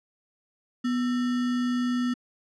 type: tone with sample-and-hold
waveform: sine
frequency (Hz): 246.4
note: B3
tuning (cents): -4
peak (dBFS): -23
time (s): 0.84-2.14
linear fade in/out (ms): 10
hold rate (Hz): 1575
effects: low-pass 5000 Hz 12 dB/octave